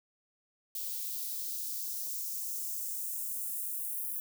violet noise with high-pass filter sweep, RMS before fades -37 dBFS, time 0.75-4.2 s, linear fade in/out 2 ms, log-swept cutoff 3300 to 11000 Hz, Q 1.5, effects none

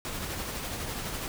pink noise with tremolo, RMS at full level -34 dBFS, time 0.05-1.28 s, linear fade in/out 0 ms, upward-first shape sine, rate 12 Hz, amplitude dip 30%, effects none

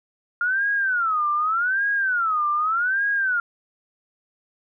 sine tone with vibrato, 1396.9 Hz, F6, in tune, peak -19 dBFS, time 0.41-3.4 s, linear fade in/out 2 ms, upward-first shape sine, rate 0.84 Hz, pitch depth 280 cents each way, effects none

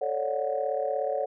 sine chord, D major seventh, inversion second, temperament just, 440.5 / 550.6 / 587.3 / 734.2 Hz, A4 / C#5 / D5 / F#5, +2 / -12 / 0 / -14 cents, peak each -33 / -29 / -31 / -32 dBFS, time 0.01-1.26 s, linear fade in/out 10 ms, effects tanh soft clip ceiling -15 dBFS

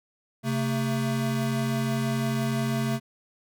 square tone pair together, 133.5 / 224.5 Hz, C3 / A3, +35 / +35 cents, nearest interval major sixth, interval 900 cents, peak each -28 dBFS, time 0.43-3 s, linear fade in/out 50 ms, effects none

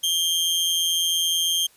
sawtooth tone with amplitude modulation, 3187 Hz, G7, 28 cents sharp, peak -14 dBFS, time 0.03-1.67 s, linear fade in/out 10 ms, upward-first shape sine, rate 169 Hz, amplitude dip 60%, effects white hiss -56 dBFS RMS until 1.76 s + resampled to 32000 Hz

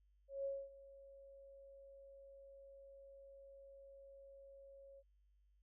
sine tone with ADSR envelope, 550 Hz, C#5, 14 cents flat, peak -38 dBFS, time 0.28-5.03 s, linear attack 170 ms, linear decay 240 ms, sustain -19 dB, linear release 44 ms, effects added 50 Hz sine -70 dBFS peak until 5.62 s

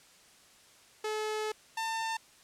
sawtooth tone pair in turn, 430 / 898.1 Hz, A4 / A5, -40 / +35 cents, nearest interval octave + minor second, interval 1275 cents, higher second, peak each -28 dBFS, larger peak neither, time 1.04-1.52 / 1.77-2.17 s, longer first, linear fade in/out 5 ms, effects white hiss -59 dBFS RMS until 2.43 s + low-pass 9000 Hz 12 dB/octave

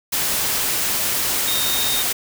sine tone in noise, 3700 Hz, A#7, 14 cents flat, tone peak -23 dBFS, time 1.47-2.03 s, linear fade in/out 10 ms, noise white, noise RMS -21 dBFS, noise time 0.12-2.13 s, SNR -5 dB, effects none

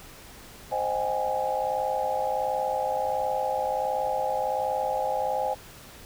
sine chord, Ab major seventh, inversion first, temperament equal with one note detuned, 523.3 / 622.3 / 769.2 / 830.6 Hz, C5 / Eb5 / G5 / Ab5, 0 / 0 / -33 / 0 cents, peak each -30 / -32 / -32 / -28 dBFS, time 0.71-5.55 s, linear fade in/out 20 ms, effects pink hiss -47 dBFS RMS until 6.05 s

